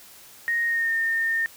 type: tone with pitch glide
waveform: sine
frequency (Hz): 1864.7 to 1822.1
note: A#6 to A#6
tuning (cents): 0 to -40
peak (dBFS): -21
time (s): 0.48-1.46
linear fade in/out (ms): 0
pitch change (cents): -40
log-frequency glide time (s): 0.66-0.93
effects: white hiss -48 dBFS RMS until 1.56 s